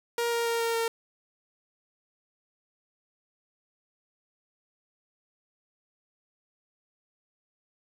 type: tone with pitch steps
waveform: sawtooth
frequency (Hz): 470.8 / 467.5 / 464.3 / 461.1 / 457.9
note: A#4 / A#4 / A#4 / A#4 / A#4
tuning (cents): +17 / +5 / -7 / -19 / -31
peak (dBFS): -22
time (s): 0.18-0.88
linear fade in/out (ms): 2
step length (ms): 140
effects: none